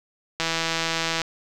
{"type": "click train", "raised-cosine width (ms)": 0.2, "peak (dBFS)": -7, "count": 135, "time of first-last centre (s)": [0.4, 1.217], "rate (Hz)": 164, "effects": []}